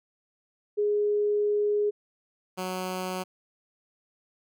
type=tone pair in turn; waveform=sine / 10% pulse; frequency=415.3 / 184.78 Hz; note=G#4 / F#3; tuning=0 / -2 cents; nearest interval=octave + major second; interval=1402 cents; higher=first; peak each=-22 dBFS; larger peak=neither; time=0.77-1.91 / 2.57-3.24 s; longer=first; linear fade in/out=20 ms; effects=none